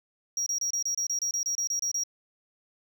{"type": "tone bursts", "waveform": "triangle", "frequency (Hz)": 5670, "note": "F8", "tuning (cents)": 25, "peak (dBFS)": -25, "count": 14, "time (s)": [0.37, 2.036], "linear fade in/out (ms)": 2, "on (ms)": 93, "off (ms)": 28, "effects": []}